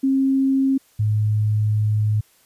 sine tone pair in turn, 268.6 / 106.59 Hz, C4 / G#2, +46 / +45 cents, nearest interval octave + major third, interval 1601 cents, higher first, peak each -15 / -16 dBFS, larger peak first, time 0.03-0.78 / 0.99-2.21 s, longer second, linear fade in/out 10 ms, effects white hiss -57 dBFS RMS until 2.45 s + resampled to 32000 Hz

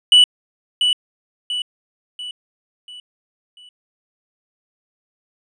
triangle tone with echo, 2960 Hz, F#7, in tune, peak -5 dBFS, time 0.12-0.24 s, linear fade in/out 2 ms, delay 690 ms, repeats 5, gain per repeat -7 dB, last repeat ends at 3.69 s, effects resampled to 22050 Hz

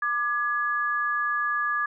sine tone pair together, 1192 / 1684 Hz, D6 / G#6, +25 / +24 cents, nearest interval tritone, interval 599 cents, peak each -26 dBFS, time 0.02-1.86 s, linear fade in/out 5 ms, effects none

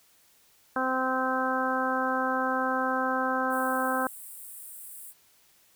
harmonic tone, 259.4 Hz, C4, 15 cents flat, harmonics 1 / 2 / 3 / 4 / 5 / 6, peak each -32 / -32 / -32 / -32 / -32 / -32 dBFS, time 0.76-4.07 s, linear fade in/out 2 ms
pink high-pass noise, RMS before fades -44 dBFS, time 3.49-5.14 s, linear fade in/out 50 ms, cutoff 8000 Hz, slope 96 dB/octave
effects white hiss -62 dBFS RMS until 5.75 s

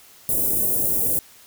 white band-stop noise, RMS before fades -21 dBFS, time 0.29-1.19 s, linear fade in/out 0 ms, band 560 to 10000 Hz, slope 24 dB/octave, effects white hiss -49 dBFS RMS until 1.46 s

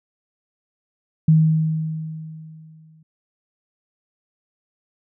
sine tone with exponential decay, 158.2 Hz, D#3, 29 cents sharp, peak -9 dBFS, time 1.28-3.03 s, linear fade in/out 5 ms, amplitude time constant 380 ms, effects none

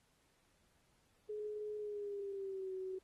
sine tone with pitch glide, 422 to 376 Hz, G#4 to F#4, +28 to +28 cents, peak -40 dBFS, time 1.29-2.99 s, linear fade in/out 10 ms, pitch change -200 cents, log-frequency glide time 1.78-2.73 s, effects pink hiss -75 dBFS RMS until 3.03 s + AAC 32 kbps

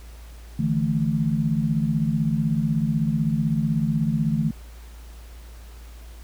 sine chord, D suspended second, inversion none, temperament equal with one note detuned, 148.8 / 164.81 / 220 Hz, D3 / E3 / A3, +23 / 0 / 0 cents, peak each -24 dBFS, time 0.59-4.51 s, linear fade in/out 5 ms, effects added 57 Hz sine -39 dBFS peak until 6.23 s + pink hiss -51 dBFS RMS until 6.23 s

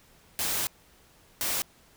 white noise bursts at uneven times, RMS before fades -29 dBFS, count 2, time 0.39-0.67 / 1.41-1.62 s, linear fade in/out 0 ms, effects pink hiss -59 dBFS RMS until 1.96 s

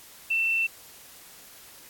sine tone, 2682 Hz, E7, 29 cents sharp, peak -22 dBFS, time 0.3-0.67 s, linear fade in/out 10 ms, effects white hiss -49 dBFS RMS until 1.89 s + AAC 64 kbps

